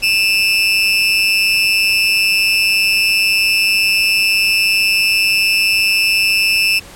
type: tone with amplitude modulation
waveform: 30% pulse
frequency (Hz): 2637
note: E7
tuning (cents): 0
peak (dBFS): -5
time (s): 0.02-6.8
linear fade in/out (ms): 20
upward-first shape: sine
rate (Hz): 198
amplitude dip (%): 75
effects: pink hiss -37 dBFS RMS until 6.95 s + low-pass 12000 Hz 12 dB/octave